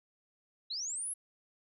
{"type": "linear sweep", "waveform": "sine", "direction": "up", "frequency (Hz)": [3810, 11160], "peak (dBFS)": -35, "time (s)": [0.7, 1.14], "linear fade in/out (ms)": 10, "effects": []}